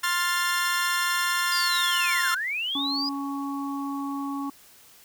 sawtooth chord, F major, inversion second, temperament equal with one note detuned, 1053.8 / 1396.9 / 1760 Hz, C6 / F6 / A6, +12 / 0 / 0 cents, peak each -24 dBFS, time 0.03-2.35 s, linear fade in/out 10 ms
sine linear two-way sweep, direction down then up, 5000 to 1307 to 5000 Hz, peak -26 dBFS, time 1.52-3.09 s, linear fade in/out 2 ms, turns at 2.32 s
harmonic tone, 278.8 Hz, C#4, 10 cents sharp, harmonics 1 / 3 / 4, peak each -29 / -38 / -35 dBFS, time 2.75-4.5 s, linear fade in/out 5 ms
effects white hiss -53 dBFS RMS until 5.04 s

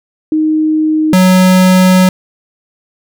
sine / square tone pair in turn, 311.1 / 184.98 Hz, D#4 / F#3, 0 / 0 cents, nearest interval major sixth, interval 900 cents, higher first, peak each -8 / -5 dBFS, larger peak second, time 0.32-1.13 / 1.13-2.09 s, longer second, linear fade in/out 2 ms, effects none

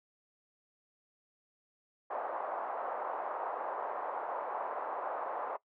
pink band-pass noise, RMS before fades -38 dBFS, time 2.1-5.57 s, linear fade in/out 10 ms, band 590 to 1100 Hz, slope 24 dB/octave, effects noise-tail reverb RT60 0.1 s tail -20 dB re dry

